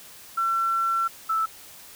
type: tone pair in turn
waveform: sine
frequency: 1350 / 1318.4 Hz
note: E6 / E6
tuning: +41 / 0 cents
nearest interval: unison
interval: 41 cents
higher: first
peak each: -21 dBFS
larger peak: neither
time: 0.37-1.08 / 1.29-1.46 s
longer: first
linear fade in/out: 10 ms
effects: white hiss -46 dBFS RMS until 1.95 s